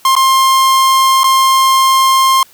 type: tone with dropouts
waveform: 45% pulse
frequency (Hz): 1059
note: C6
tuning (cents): +21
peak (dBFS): -7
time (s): 0.05-2.43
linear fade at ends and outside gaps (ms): 2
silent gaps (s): 0.153-0.164 / 1.234-1.241
effects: white hiss -45 dBFS RMS until 2.53 s